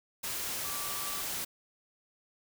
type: tone in noise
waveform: sine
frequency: 1162 Hz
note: D6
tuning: 19 cents flat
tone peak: -43 dBFS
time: 0.64-1.22 s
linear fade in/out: 10 ms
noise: white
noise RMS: -36 dBFS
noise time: 0.23-1.45 s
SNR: -10 dB
effects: none